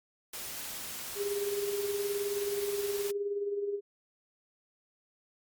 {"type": "noise", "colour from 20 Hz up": "white", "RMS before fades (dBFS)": -40, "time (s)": [0.33, 3.11], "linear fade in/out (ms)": 5}
{"type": "tone with tremolo", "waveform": "sine", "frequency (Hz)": 405.3, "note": "G#4", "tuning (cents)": -42, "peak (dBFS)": -28, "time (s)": [1.15, 3.81], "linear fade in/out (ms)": 50, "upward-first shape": "sine", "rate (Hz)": 19, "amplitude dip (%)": 50}
{"effects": ["MP3 96 kbps"]}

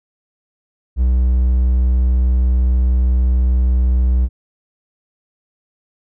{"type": "tone", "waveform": "triangle", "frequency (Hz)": 62.4, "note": "B1", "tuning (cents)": 19, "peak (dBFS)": -9, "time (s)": [0.96, 4.29], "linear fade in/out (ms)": 50, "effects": []}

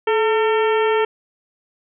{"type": "harmonic tone with a mistuned harmonic", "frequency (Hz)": 451.8, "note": "A4", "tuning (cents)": 46, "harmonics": [1, 2, 3, 4, 5, 6, 7], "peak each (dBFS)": [-16, -22, -26, -28, -30, -32, -33], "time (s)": [0.07, 1.05], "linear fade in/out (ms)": 5, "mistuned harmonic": 1, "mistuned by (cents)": -72, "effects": []}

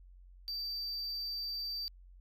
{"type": "tone", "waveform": "triangle", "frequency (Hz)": 4653, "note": "D8", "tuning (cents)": -17, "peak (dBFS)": -35, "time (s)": [0.48, 1.88], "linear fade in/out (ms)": 0, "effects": ["added 45 Hz sine -53 dBFS peak until 2.2 s"]}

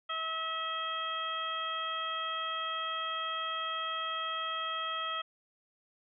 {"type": "harmonic tone", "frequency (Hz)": 646, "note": "E5", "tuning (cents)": -35, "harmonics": [1, 2, 3, 4, 5], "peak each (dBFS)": [-45, -35, -43, -45, -38], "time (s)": [0.09, 5.22], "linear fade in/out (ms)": 10, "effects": []}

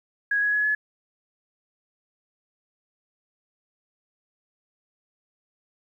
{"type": "tone with pitch steps", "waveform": "sine", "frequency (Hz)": [1657, 1673.4, 1689.9, 1706.5], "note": ["G#6", "G#6", "G#6", "G#6"], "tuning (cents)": [-4, 13, 30, 47], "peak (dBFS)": -20, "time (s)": [0.31, 0.75], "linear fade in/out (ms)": 5, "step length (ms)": 110, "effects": ["10-bit"]}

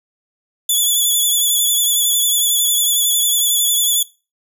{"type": "tone with vibrato", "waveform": "10% pulse", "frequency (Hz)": 3436, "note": "A7", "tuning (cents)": -42, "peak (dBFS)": -6, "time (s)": [0.69, 4.03], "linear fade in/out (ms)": 5, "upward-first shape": "sine", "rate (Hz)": 11, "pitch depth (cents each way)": 41, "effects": ["noise-tail reverb RT60 0.3 s tail -20 dB re dry"]}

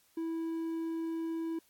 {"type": "tone", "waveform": "triangle", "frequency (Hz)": 327.8, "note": "E4", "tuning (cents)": -10, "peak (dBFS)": -31, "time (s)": [0.17, 1.59], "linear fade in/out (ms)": 5, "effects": ["white hiss -68 dBFS RMS until 1.69 s", "AAC 64 kbps"]}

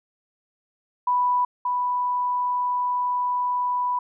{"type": "tone pair in turn", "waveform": "sine", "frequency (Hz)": [987.8, 987.8], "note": ["B5", "B5"], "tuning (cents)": [0, 0], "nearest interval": "unison", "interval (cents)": 0, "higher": "neither", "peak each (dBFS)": [-18, -21], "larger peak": "first", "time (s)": [[1.07, 1.45], [1.65, 3.99]], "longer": "second", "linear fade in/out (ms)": 5, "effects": []}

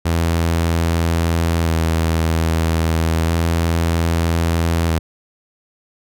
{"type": "tone with vibrato", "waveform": "sawtooth", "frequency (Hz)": 82.41, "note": "E2", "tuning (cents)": 0, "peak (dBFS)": -11, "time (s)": [0.05, 4.99], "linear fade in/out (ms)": 10, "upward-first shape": "square", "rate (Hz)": 0.31, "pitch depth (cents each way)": 19, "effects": []}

